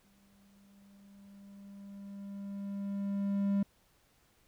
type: tone with exponential growth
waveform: triangle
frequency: 199.2 Hz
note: G3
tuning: 28 cents sharp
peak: -24 dBFS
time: 0.04-3.63 s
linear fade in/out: 5 ms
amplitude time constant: 780 ms
effects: pink hiss -69 dBFS RMS until 4.47 s